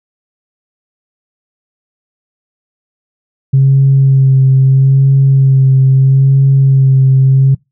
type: tone with vibrato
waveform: sine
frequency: 134.6 Hz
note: C3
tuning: 49 cents sharp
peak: -3 dBFS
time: 3.53-7.55 s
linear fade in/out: 10 ms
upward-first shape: sine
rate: 0.77 Hz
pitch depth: 22 cents each way
effects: noise-tail reverb RT60 0.2 s tail -25 dB re dry + tanh soft clip ceiling 0 dBFS